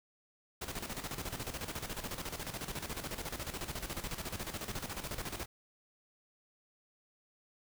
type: noise with tremolo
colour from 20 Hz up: pink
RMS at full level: -39 dBFS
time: 0.61-5.46 s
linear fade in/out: 10 ms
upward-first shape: square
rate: 14 Hz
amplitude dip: 65%
effects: none